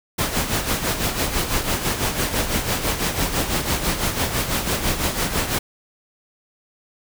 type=noise with tremolo; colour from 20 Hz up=pink; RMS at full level=-20 dBFS; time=0.18-5.59 s; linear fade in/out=10 ms; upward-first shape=sine; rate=6 Hz; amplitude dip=60%; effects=none